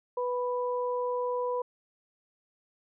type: tone pair together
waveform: sine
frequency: 493.9 / 987.8 Hz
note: B4 / B5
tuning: 0 / 0 cents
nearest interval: octave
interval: 1200 cents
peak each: -29 / -33 dBFS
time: 0.17-1.62 s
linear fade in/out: 5 ms
effects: none